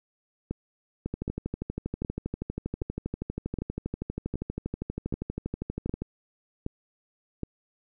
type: two click trains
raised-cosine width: 3 ms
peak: -18 / -18 dBFS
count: 10 / 63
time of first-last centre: 0.51-7.433 / 1.06-6.02 s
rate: 1.3 / 12.5 Hz
effects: none